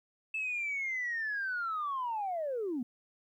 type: linear sweep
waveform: sine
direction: down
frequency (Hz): 2636 to 226.9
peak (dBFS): -31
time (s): 0.34-2.83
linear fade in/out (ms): 5
effects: tanh soft clip ceiling -28 dBFS + 12-bit